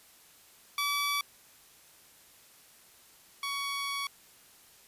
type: tone pair in turn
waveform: 15% pulse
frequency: 1148 / 1121.8 Hz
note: D6 / C#6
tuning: -40 / +20 cents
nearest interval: unison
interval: 40 cents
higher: first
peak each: -22 / -26 dBFS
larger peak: first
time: 0.78-1.21 / 3.43-4.07 s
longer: second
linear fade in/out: 2 ms
effects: white hiss -58 dBFS RMS until 4.87 s + resampled to 32000 Hz